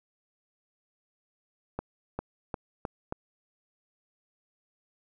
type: accelerating click train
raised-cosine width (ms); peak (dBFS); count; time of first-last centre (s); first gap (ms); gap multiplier
1; -18; 5; 1.79-3.124; 400; 0.88
effects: none